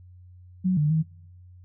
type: tone with pitch steps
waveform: sine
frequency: 184.8 / 149.4 / 158.5 Hz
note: F#3 / D3 / D#3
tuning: -2 / +30 / +32 cents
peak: -19 dBFS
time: 0.64-1.03 s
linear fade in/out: 20 ms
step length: 130 ms
effects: noise-tail reverb RT60 0.9 s tail -26 dB re dry + added 90 Hz sine -46 dBFS peak until 1.64 s